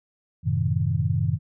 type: chord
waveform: sine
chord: F# diminished seventh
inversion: none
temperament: equal with one note detuned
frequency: 92.5 / 110 / 130.81 / 157.46 Hz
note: F#2 / A2 / C3 / Eb3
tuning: 0 / 0 / 0 / +21 cents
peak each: -26 dBFS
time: 0.43-1.39 s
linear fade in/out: 50 ms
effects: none

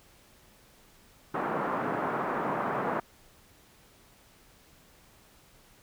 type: band-pass noise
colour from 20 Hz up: white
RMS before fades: -31 dBFS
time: 1.34-3 s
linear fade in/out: 5 ms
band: 150 to 1300 Hz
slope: 24 dB/octave
effects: pink hiss -59 dBFS RMS until 5.82 s

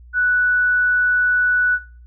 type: tone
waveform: sine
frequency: 1480 Hz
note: F#6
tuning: in tune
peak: -14 dBFS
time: 0.13-1.79 s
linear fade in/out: 50 ms
effects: noise-tail reverb RT60 0.4 s tail -18 dB re dry + added 60 Hz sine -40 dBFS peak until 2.06 s

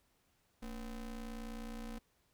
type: ring-modulated tone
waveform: square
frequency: 128.6 Hz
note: C3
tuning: 30 cents flat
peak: -40 dBFS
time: 0.62-1.99 s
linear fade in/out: 10 ms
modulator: 98.9 Hz
effects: pink hiss -75 dBFS RMS until 2.33 s

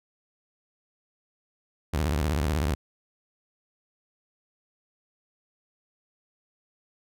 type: tone with vibrato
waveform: sawtooth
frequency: 74.6 Hz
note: D2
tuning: 28 cents sharp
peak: -20 dBFS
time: 1.93-2.75 s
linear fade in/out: 10 ms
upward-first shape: sine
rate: 16 Hz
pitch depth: 250 cents each way
effects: none

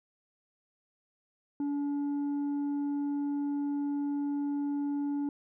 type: tone with tanh clipping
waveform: sine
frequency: 286.5 Hz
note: D4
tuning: 43 cents flat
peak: -30 dBFS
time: 1.6-5.29 s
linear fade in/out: 2 ms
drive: 4 dB
effects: none

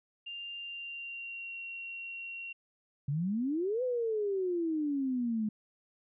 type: tone with pitch glide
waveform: sine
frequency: 2794 to 2743 Hz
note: F7 to F7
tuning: 0 to -32 cents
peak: -39 dBFS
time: 0.26-2.53 s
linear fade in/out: 10 ms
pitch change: -32 cents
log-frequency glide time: 0.57-1.57 s
type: exponential two-way sweep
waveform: sine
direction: up then down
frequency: 134.6 to 514 to 210 Hz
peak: -29 dBFS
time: 3.08-5.49 s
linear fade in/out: 5 ms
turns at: 3.83 s
effects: none

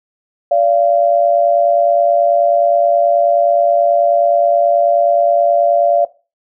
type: tone pair together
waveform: sine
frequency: 578 / 687.4 Hz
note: D5 / F5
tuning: -28 / -28 cents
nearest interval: minor third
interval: 300 cents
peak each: -12 dBFS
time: 0.51-6.05 s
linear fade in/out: 5 ms
effects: noise-tail reverb RT60 0.3 s tail -17 dB re dry

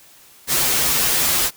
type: noise with comb filter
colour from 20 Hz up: white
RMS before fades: -18 dBFS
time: 0.47-1.51 s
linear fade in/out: 50 ms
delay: 10 ms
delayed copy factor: -0.8
effects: white hiss -48 dBFS RMS until 1.56 s

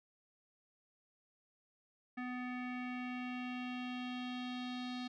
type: tone with low-pass filter sweep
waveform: square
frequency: 249.5 Hz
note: B3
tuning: 18 cents sharp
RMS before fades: -42 dBFS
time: 2.17-5.08 s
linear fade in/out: 10 ms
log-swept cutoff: 2000 to 4000 Hz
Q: 3.3
effects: none

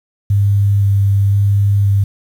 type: tone with vibrato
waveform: sine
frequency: 100.1 Hz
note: G2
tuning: 37 cents sharp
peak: -9 dBFS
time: 0.3-2.04 s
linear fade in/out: 5 ms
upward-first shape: square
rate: 0.97 Hz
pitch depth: 10 cents each way
effects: 7-bit

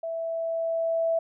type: tone with level ramp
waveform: sine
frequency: 659.3 Hz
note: E5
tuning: in tune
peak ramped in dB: -29 to -21 dBFS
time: 0.03-1.19 s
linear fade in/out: 5 ms
effects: none

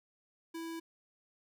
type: tone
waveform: square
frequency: 329.6 Hz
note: E4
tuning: in tune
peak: -40 dBFS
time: 0.54-0.8 s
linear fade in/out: 10 ms
effects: none

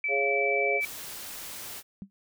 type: tone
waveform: sine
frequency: 2313 Hz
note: D7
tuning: 27 cents flat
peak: -26 dBFS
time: 0.04-0.85 s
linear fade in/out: 2 ms
type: harmonic tone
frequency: 138.5 Hz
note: C#3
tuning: 1 cent flat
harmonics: 3 / 4 / 5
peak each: -29 / -30 / -31 dBFS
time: 0.08-0.81 s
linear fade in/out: 50 ms
type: noise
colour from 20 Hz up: white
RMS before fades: -40 dBFS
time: 0.8-1.83 s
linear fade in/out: 50 ms
type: tone with exponential decay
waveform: sine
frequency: 196 Hz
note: G3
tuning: in tune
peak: -32 dBFS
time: 2.02-2.1 s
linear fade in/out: 0 ms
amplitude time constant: 17 ms
effects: none

